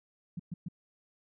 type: tone bursts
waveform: sine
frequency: 172.6 Hz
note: F3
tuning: 20 cents flat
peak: -34 dBFS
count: 3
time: 0.37-0.685 s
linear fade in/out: 5 ms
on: 25 ms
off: 120 ms
effects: none